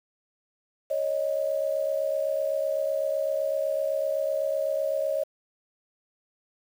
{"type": "tone pair together", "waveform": "sine", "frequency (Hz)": [554.4, 622.3], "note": ["C#5", "D#5"], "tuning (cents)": [0, 0], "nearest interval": "major second", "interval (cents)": 200, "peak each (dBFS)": -27, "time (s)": [0.9, 5.24], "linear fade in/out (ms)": 10, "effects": ["8-bit"]}